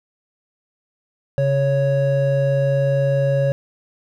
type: tone pair together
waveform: triangle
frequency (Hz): 137.72 / 554.4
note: C#3 / C#5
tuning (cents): -11 / 0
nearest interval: 2 octaves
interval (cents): 2411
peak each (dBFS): -16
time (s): 1.38-3.52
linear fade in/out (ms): 0
effects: none